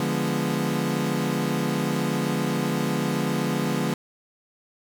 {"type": "chord", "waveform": "30% pulse", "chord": "D diminished seventh", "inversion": "none", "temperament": "equal", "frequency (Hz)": [146.83, 174.61, 207.7, 246.9], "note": ["D3", "F3", "Ab3", "Cb4"], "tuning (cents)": [0, 0, 0, 0], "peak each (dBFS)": -26, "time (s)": [0, 3.94], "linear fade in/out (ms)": 2, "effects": []}